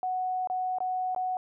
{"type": "tone with dropouts", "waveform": "sine", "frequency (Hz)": 740, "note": "F#5", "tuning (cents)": 0, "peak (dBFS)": -27, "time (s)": [0.03, 1.37], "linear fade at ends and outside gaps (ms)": 1, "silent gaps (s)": [[0.473, 0.499], [0.785, 0.804], [1.148, 1.162]], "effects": []}